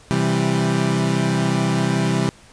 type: chord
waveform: 30% pulse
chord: C major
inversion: none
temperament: equal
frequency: 130.81 / 164.81 / 196 Hz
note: C3 / E3 / G3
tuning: 0 / 0 / 0 cents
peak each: -19 dBFS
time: 0.11-2.29 s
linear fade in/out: 0 ms
effects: pink hiss -48 dBFS RMS until 2.52 s + resampled to 22050 Hz